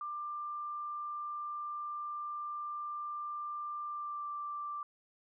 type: tone with pitch glide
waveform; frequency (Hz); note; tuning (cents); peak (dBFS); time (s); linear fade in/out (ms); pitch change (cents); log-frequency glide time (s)
sine; 1188 to 1176.4; D6 to D6; +20 to +3; -37; 0.01-4.83; 2; -17; 3.86-4.26
effects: none